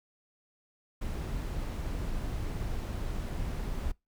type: noise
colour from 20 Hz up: brown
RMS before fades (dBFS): -34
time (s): 1.01-3.92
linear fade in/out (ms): 10
effects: noise-tail reverb RT60 0.2 s tail -24 dB re dry